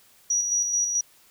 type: tone with tremolo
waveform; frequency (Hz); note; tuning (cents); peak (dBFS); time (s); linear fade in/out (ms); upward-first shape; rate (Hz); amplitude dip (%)
sine; 5800; F#8; -35; -20; 0.3-1.01; 5; square; 4.6; 40
effects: white hiss -57 dBFS RMS until 1.3 s